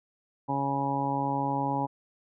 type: harmonic tone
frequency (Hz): 138.8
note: C#3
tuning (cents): +3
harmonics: 1 / 2 / 3 / 4 / 5 / 6 / 7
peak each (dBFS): -34 / -32 / -41 / -37 / -41 / -30 / -33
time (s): 0.48-1.87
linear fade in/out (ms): 20
effects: none